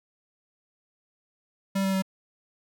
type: tone with pitch steps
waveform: square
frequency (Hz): 194.6 / 192.7 / 190.82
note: G3 / G3 / G3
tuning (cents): -12 / -29 / -46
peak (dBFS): -24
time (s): 1.75-2.023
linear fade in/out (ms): 10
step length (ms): 91
effects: none